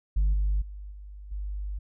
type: tone with level steps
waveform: sine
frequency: 50 Hz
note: G1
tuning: 35 cents sharp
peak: -18 / -21 / -37 / -40 / -30 dBFS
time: 0.16-1.79 s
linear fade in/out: 10 ms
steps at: 0.33 / 0.61 / 0.91 / 1.31 s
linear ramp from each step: 10 ms
effects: tanh soft clip ceiling -19 dBFS